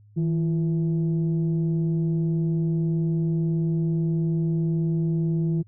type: tone pair together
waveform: sine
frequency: 161.12 / 341.4 Hz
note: E3 / F4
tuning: -39 / -39 cents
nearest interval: octave + minor second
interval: 1300 cents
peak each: -20 / -29 dBFS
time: 0.16-5.63 s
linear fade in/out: 20 ms
effects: tanh soft clip ceiling -16 dBFS + added 104 Hz sine -50 dBFS peak until 5.67 s